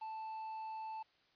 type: tone with quantisation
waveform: triangle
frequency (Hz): 880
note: A5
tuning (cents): 0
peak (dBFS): -40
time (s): 0.01-1.03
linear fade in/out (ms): 10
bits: 10
effects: white hiss -72 dBFS RMS until 1.35 s + resampled to 11025 Hz